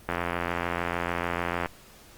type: click train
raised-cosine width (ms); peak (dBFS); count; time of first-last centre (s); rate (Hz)
0.5; -12; 137; 0.09-1.659; 86.7
effects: pink hiss -52 dBFS RMS until 2.17 s + Opus 32 kbps